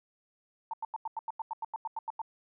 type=tone bursts; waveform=sine; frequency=897 Hz; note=A5; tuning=33 cents sharp; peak=-32 dBFS; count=14; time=0.71-2.217 s; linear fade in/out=2 ms; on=25 ms; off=89 ms; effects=none